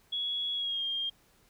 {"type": "tone with pitch glide", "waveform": "sine", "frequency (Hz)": [3354, 3212], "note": ["G#7", "G7"], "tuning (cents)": [16, 41], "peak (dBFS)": -30, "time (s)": [0.12, 1.1], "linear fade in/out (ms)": 10, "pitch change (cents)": -75, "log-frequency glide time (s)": [0.54, 0.84], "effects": ["pink hiss -65 dBFS RMS until 1.49 s"]}